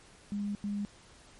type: tone bursts at uneven times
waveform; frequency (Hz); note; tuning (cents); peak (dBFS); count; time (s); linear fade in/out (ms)
sine; 204.2; G#3; -29; -31; 2; 0.32-0.55 / 0.64-0.85; 0
effects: pink hiss -57 dBFS RMS until 1.39 s + MP3 48 kbps